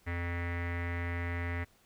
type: tone with low-pass filter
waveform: square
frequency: 86.4 Hz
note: F2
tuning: 18 cents flat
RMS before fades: -35 dBFS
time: 0.06-1.65 s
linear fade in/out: 20 ms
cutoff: 2000 Hz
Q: 7
effects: pink hiss -66 dBFS RMS until 1.85 s

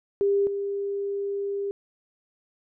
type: tone pair in turn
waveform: sine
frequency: 400 / 400 Hz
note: G4 / G4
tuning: +35 / +35 cents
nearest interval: unison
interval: 0 cents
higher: neither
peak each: -19 / -26 dBFS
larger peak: first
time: 0.21-0.47 / 0.47-1.71 s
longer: second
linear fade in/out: 0 ms
effects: none

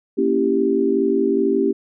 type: chord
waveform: sine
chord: A# diminished seventh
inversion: none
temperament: equal with one note detuned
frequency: 233.1 / 278.1 / 329.6 / 392 Hz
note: A#3 / C#4 / E4 / G4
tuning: 0 / +6 / 0 / 0 cents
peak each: -23 / -21 / -23 / -18 dBFS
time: 0.17-1.73 s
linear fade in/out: 20 ms
effects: none

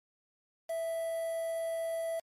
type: tone with quantisation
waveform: triangle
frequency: 659.3 Hz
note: E5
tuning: in tune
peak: -30 dBFS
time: 0.69-2.2 s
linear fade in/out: 10 ms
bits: 8
effects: MP3 64 kbps

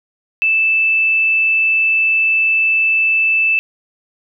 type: tone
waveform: sine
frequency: 2637 Hz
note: E7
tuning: in tune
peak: -11 dBFS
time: 0.42-3.59 s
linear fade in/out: 0 ms
effects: none

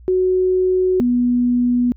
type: tone pair in turn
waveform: sine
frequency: 370 / 244.6 Hz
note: F#4 / B3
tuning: 0 / -16 cents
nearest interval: perfect fifth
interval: 716 cents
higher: first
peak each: -13 dBFS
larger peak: neither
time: 0.08-1 / 1-1.92 s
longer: neither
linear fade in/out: 0 ms
effects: added 60 Hz sine -39 dBFS peak until 1.96 s

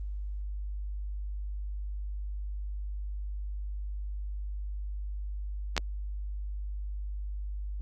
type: clicks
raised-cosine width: 0.2 ms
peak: -12 / -8 dBFS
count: 2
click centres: 5.766 / 5.778 s
effects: added 50 Hz sine -33 dBFS peak until 7.81 s + Opus 24 kbps

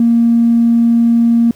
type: tone with tanh clipping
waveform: triangle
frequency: 233.1 Hz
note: A#3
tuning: in tune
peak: -7 dBFS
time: 0-1.51 s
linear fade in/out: 2 ms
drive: 4 dB
effects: pink hiss -46 dBFS RMS until 1.55 s

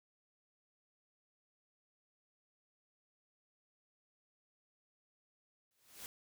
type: noise with exponential growth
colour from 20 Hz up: white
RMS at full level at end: -45 dBFS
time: 5.71-6.06 s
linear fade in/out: 0 ms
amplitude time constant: 75 ms
effects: none

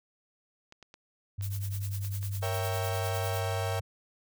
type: clicks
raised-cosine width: 0.2 ms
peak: -32 dBFS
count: 8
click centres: 0.724 / 0.827 / 0.941 / 1.411 / 2.048 / 2.229 / 2.458 / 2.591 s
type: tone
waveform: sine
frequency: 98.9 Hz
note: G2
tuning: 16 cents sharp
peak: -31 dBFS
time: 1.38-3.81 s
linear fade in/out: 10 ms
type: noise with tremolo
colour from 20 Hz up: blue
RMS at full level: -40 dBFS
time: 1.42-3.4 s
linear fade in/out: 5 ms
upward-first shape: triangle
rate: 9.9 Hz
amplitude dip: 95%
type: chord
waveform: 35% pulse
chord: A# diminished seventh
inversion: none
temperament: equal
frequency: 466.2 / 554.4 / 659.3 / 784 Hz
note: A#4 / C#5 / E5 / G5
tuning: 0 / 0 / 0 / 0 cents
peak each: -36 dBFS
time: 2.42-3.8 s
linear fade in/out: 10 ms
effects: none

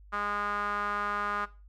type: tone with band-pass filter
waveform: sawtooth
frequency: 205.4 Hz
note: G#3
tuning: 19 cents flat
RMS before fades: -32 dBFS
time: 0.12-1.46 s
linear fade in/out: 20 ms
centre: 1300 Hz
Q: 5.1
effects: noise-tail reverb RT60 0.3 s tail -17 dB re dry + added 50 Hz sine -50 dBFS peak until 1.68 s

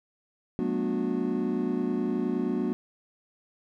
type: tone cluster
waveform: triangle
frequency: 185.6 / 216 / 244.7 / 294.5 / 365.4 Hz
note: F#3 / A3 / B3 / D4 / F#4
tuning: +6 / -32 / -16 / +5 / -22 cents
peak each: -32 / -31 / -28 / -31 / -30 dBFS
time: 0.59-2.73 s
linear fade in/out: 0 ms
effects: none

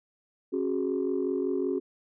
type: chord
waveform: sine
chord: C# suspended fourth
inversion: none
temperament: equal with one note detuned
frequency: 272.4 / 370 / 415.3 Hz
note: C#4 / F#4 / G#4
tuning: -30 / 0 / 0 cents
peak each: -30 / -28 / -31 dBFS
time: 0.52-1.8 s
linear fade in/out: 20 ms
effects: tanh soft clip ceiling -19 dBFS

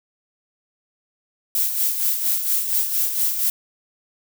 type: noise with tremolo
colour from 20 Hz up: violet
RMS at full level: -19 dBFS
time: 1.55-3.5 s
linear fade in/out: 2 ms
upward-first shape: sine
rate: 4.3 Hz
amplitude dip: 55%
effects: none

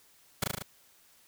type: noise with echo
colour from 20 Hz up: pink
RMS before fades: -28 dBFS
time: 0.42-0.44 s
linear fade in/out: 5 ms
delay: 37 ms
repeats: 5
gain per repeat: -2 dB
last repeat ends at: 0.625 s
effects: white hiss -62 dBFS RMS until 1.27 s

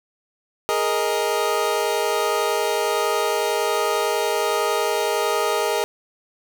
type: chord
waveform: 25% pulse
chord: Ab suspended second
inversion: none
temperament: equal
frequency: 415.3 / 466.2 / 622.3 Hz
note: Ab4 / Bb4 / Eb5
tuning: 0 / 0 / 0 cents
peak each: -20 / -20 / -21 dBFS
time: 0.69-5.84 s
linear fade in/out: 0 ms
effects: none

